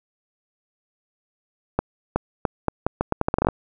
accelerating click train, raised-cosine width 1 ms, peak -5 dBFS, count 15, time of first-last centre 1.79-3.487 s, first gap 370 ms, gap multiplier 0.79, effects none

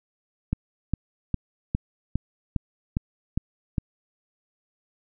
click train, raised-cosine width 5 ms, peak -11 dBFS, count 9, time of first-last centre 0.53-3.782 s, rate 2.46 Hz, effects none

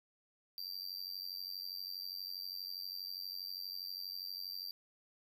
square tone with amplitude modulation, 4699 Hz, D8, in tune, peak -38 dBFS, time 0.58-4.71 s, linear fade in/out 0 ms, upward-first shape sine, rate 92.4 Hz, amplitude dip 95%, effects none

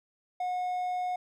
triangle tone, 726 Hz, F#5, 33 cents flat, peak -27 dBFS, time 0.4-1.16 s, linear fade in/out 5 ms, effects none

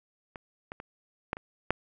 clicks, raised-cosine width 0.5 ms, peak -25 / -23 / -25 / -14 / -25 / -9 dBFS, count 6, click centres 0.358 / 0.719 / 0.801 / 1.331 / 1.369 / 1.706 s, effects none

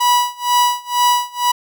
45% pulse tone with tremolo, 978 Hz, B5, 17 cents flat, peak -10 dBFS, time 0-1.52 s, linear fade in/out 10 ms, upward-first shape sine, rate 2.1 Hz, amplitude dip 95%, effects none

